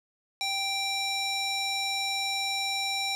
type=tone with band-pass filter; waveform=square; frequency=784 Hz; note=G5; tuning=in tune; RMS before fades=-30 dBFS; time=0.41-3.15 s; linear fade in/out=0 ms; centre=4300 Hz; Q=1.3; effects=none